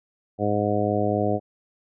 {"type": "harmonic tone", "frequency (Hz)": 103.83, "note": "G#2", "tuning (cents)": 0, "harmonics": [1, 2, 3, 4, 5, 6, 7], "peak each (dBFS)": [-28, -28, -28, -28, -28, -28, -28], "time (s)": [0.38, 1.4], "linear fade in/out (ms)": 50, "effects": []}